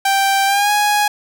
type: tone with pitch glide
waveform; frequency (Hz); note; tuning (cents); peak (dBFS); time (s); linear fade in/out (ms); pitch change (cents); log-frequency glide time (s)
sawtooth; 784 to 830.6; G5 to G#5; 0 to 0; -9; 0.05-1.08; 5; +100; 0.46-0.71
effects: none